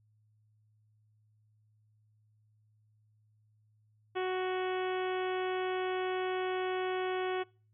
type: harmonic tone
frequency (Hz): 370.5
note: F#4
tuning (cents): +2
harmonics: 1 / 2 / 3 / 4 / 5 / 6 / 7 / 8 / 9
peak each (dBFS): -32 / -38 / -42 / -44 / -46 / -48 / -49 / -50 / -51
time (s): 4.15-7.44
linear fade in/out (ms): 20
effects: noise-tail reverb RT60 0.4 s tail -26 dB re dry + added 107 Hz sine -66 dBFS peak until 7.73 s